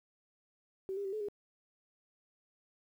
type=tone with pitch steps; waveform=sine; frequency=383.2 / 402.1 / 386.5 / 430 / 410.5 Hz; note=G4 / G4 / G4 / A4 / G#4; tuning=-39 / +44 / -24 / -40 / -20 cents; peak=-35 dBFS; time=0.89-1.285 s; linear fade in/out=0 ms; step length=79 ms; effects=11-bit